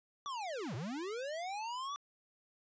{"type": "linear two-way sweep", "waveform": "square", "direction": "down then up", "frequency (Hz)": [1174.7, 104.5, 1174.7], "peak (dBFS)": -39, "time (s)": [0.26, 1.96], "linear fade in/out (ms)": 0, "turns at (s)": 0.75, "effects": ["resampled to 16000 Hz"]}